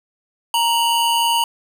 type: tone pair together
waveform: square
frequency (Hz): 932.3 / 2960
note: A#5 / F#7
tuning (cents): 0 / 0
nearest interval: octave + minor sixth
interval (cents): 2000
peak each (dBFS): -17 / -21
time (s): 0.54-1.44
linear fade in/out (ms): 2
effects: 9-bit